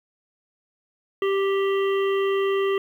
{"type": "harmonic tone", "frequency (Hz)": 392, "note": "G4", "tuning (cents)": 0, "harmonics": [1, 3, 5, 7, 8], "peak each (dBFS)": [-20, -30, -34, -37, -38], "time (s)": [1.22, 2.78], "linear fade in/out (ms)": 2, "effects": ["9-bit"]}